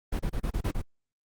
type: noise bursts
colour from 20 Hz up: brown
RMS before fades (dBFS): -28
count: 7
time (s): 0.12-0.818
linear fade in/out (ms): 10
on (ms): 74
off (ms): 30
effects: Opus 24 kbps